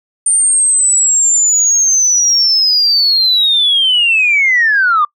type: linear sweep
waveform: sine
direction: down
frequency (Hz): 8980 to 1166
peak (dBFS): -7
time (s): 0.26-5.05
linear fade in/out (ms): 5
effects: noise-tail reverb RT60 0.1 s tail -26 dB re dry + tanh soft clip ceiling -3 dBFS